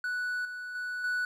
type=tone with level steps; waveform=triangle; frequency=1480 Hz; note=F#6; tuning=in tune; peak=-28 / -35 / -31 / -26 dBFS; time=0.04-1.25 s; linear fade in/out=2 ms; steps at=0.45 / 0.75 / 1.04 s; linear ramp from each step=2 ms; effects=none